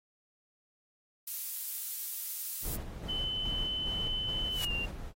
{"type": "noise", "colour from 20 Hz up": "violet", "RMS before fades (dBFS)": -36, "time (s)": [1.27, 2.76], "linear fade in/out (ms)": 5}
{"type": "noise with tremolo", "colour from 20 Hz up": "brown", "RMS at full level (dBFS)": -37, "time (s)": [2.62, 5.13], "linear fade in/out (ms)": 50, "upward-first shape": "square", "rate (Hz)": 2.4, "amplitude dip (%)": 40}
{"type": "tone with pitch glide", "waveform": "sine", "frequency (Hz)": [3033, 2781], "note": ["F#7", "F7"], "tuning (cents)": [42, -8], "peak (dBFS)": -32, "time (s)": [3.08, 4.86], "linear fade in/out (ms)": 20, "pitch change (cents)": -150, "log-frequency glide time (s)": [4.55, 4.72]}
{"type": "noise with exponential growth", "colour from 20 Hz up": "white", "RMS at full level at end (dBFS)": -34, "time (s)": [4.42, 4.65], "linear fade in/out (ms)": 5, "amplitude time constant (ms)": 49}
{"effects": ["AAC 48 kbps"]}